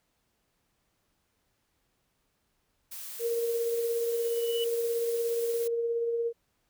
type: noise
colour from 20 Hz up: blue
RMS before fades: -41 dBFS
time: 2.91-5.68 s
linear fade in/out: 10 ms
type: tone with tremolo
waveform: sine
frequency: 466.2 Hz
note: A#4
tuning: in tune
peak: -25 dBFS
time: 3.19-6.33 s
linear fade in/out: 50 ms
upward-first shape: triangle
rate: 17 Hz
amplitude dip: 35%
type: tone with exponential growth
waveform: triangle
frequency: 2960 Hz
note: F#7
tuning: in tune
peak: -30 dBFS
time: 4.04-4.64 s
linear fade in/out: 1 ms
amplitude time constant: 130 ms
effects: pink hiss -75 dBFS RMS until 6.69 s